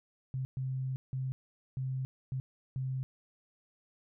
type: tone bursts at uneven times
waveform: sine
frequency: 131.1 Hz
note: C3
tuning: 4 cents sharp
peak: -32 dBFS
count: 6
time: 0.34-0.45 / 0.57-0.96 / 1.13-1.32 / 1.77-2.05 / 2.32-2.4 / 2.76-3.03 s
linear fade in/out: 0 ms
effects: none